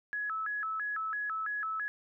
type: tone with vibrato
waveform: sine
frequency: 1480 Hz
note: F#6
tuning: in tune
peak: -32 dBFS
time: 0.13-1.88 s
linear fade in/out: 0 ms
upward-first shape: square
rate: 3 Hz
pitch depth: 220 cents each way
effects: none